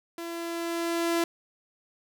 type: tone with level ramp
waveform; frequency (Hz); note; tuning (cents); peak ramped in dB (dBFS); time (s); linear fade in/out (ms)
sawtooth; 337.4; E4; +40; -31 to -19; 0.18-1.24; 2
effects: none